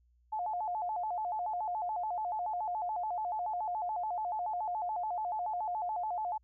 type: tone with vibrato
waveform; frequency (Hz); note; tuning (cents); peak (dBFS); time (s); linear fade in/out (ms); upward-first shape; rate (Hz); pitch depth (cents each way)
sine; 784; G5; 0; -32; 0.32-6.38; 10; square; 7; 170
effects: added 60 Hz sine -65 dBFS peak until 6.43 s